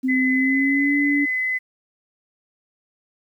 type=tone with pitch glide; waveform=sine; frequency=259.9 to 286.7 Hz; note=C4 to D4; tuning=-11 to -42 cents; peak=-18 dBFS; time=0.03-1.26 s; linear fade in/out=20 ms; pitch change=+169 cents; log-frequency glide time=0.31-0.95 s
type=tone; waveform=sine; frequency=2024 Hz; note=B6; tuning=42 cents sharp; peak=-20 dBFS; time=0.08-1.59 s; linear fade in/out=20 ms
effects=9-bit